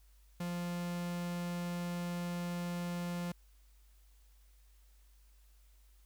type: tone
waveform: 45% pulse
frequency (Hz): 174.61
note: F3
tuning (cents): 0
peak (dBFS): -36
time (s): 0.4-3.32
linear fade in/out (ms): 5
effects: added 50 Hz sine -60 dBFS peak until 6.05 s + white hiss -72 dBFS RMS until 6.05 s